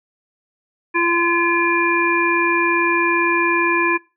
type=harmonic tone; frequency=342.2 Hz; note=F4; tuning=35 cents flat; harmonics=1 / 3 / 5 / 7; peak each=-20 / -20 / -20 / -20 dBFS; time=0.94-3.98 s; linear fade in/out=20 ms; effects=noise-tail reverb RT60 0.3 s tail -22 dB re dry

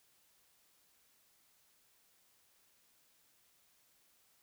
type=silence; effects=white hiss -71 dBFS RMS until 4.42 s

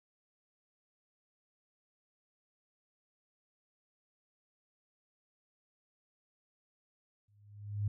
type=tone with exponential growth; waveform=sine; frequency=103 Hz; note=G#2; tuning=14 cents flat; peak=-28 dBFS; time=7.28-7.88 s; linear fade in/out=5 ms; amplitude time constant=130 ms; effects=none

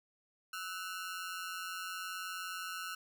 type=ring-modulated tone; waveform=sawtooth; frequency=1396.9 Hz; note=F6; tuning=in tune; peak=-33 dBFS; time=0.53-2.95 s; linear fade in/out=5 ms; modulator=89.6 Hz; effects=none

